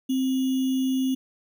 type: tone with sample-and-hold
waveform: sine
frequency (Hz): 262.2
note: C4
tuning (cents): +4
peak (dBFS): -21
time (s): 0.09-1.15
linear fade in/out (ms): 10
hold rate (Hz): 3150
effects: none